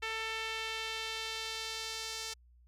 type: tone with band-pass filter sweep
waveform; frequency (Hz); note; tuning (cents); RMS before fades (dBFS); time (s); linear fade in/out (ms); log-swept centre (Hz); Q
sawtooth; 444.8; A4; +19; -39; 0.02-2.34; 10; 2400 to 5400; 1.4
effects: added 60 Hz sine -59 dBFS peak until 2.67 s